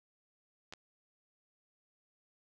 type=clicks; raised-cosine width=0.2 ms; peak=-29 dBFS; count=2; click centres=0.725 / 0.736 s; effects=none